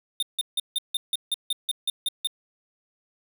square tone bursts, 3629 Hz, A#7, 47 cents flat, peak -23 dBFS, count 12, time 0.2-2.272 s, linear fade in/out 2 ms, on 26 ms, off 160 ms, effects none

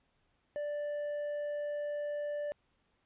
sine tone with tanh clipping, 587.3 Hz, D5, in tune, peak -35 dBFS, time 0.56-2.52 s, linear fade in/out 0 ms, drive 5 dB, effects pink hiss -75 dBFS RMS until 3.05 s + resampled to 8000 Hz

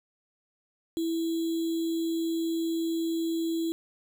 sine tone with sample-and-hold, 329.6 Hz, E4, in tune, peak -26 dBFS, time 0.97-3.72 s, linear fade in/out 0 ms, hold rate 3675 Hz, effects none

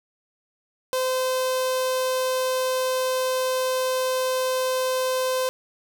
sawtooth tone with notch filter, 515 Hz, C5, 28 cents flat, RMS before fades -24 dBFS, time 0.93-5.49 s, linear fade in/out 0 ms, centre 1900 Hz, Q 1.7, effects none

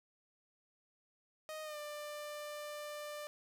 sawtooth tone with pitch glide, 622.3 to 593.9 Hz, D#5 to D5, 0 to +19 cents, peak -39 dBFS, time 1.49-3.27 s, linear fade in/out 0 ms, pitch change -81 cents, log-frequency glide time 1.63-1.78 s, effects none

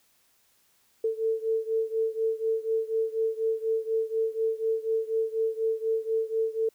sine beating tone pair, 444.7 / 448.8 Hz, A4 / A4, +18 / +34 cents, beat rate 4.1 Hz, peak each -27 / -29 dBFS, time 1.04-6.69 s, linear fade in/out 5 ms, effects white hiss -66 dBFS RMS until 6.74 s

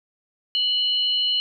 sine tone pair together, 2960 / 4186 Hz, F#7 / C8, 0 / 0 cents, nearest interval tritone, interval 600 cents, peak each -20 / -25 dBFS, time 0.55-1.4 s, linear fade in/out 0 ms, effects none

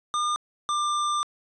square tone pair in turn, 1209 / 1191 Hz, D6 / D6, +50 / +24 cents, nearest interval unison, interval 26 cents, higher first, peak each -24 dBFS, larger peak neither, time 0.14-0.36 / 0.69-1.23 s, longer second, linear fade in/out 0 ms, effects resampled to 22050 Hz + 11-bit

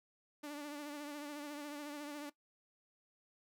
sawtooth tone with vibrato, 292.7 Hz, D4, 6 cents flat, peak -39 dBFS, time 0.43-2.3 s, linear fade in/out 10 ms, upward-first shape triangle, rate 14 Hz, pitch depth 52 cents each way, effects noise-tail reverb RT60 0.1 s tail -17 dB re dry

